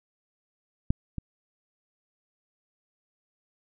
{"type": "clicks", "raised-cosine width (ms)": 5, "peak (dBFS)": [-10, -20], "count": 2, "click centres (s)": [0.905, 1.183], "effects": []}